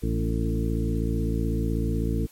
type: harmonic tone with a mistuned harmonic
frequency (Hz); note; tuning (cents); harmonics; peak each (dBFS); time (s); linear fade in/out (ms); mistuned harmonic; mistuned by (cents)
56; A1; +31; 1 / 2 / 3 / 4 / 5 / 6 / 8; -26 / -29 / -31 / -32 / -33 / -34 / -35; 0.02-2.27; 20; 5; +18
effects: white hiss -54 dBFS RMS until 2.31 s + MP3 64 kbps